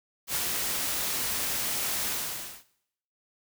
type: noise with ADSR envelope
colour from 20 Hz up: white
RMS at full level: -28 dBFS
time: 0.27-2.64 s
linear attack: 79 ms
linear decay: 46 ms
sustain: -2 dB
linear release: 560 ms
effects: noise-tail reverb RT60 0.7 s tail -17 dB re dry